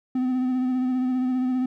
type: tone with vibrato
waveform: triangle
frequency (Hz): 254.8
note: C4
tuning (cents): -46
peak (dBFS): -19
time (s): 0.15-1.66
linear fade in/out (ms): 5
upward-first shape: sine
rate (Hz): 15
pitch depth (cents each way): 27
effects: none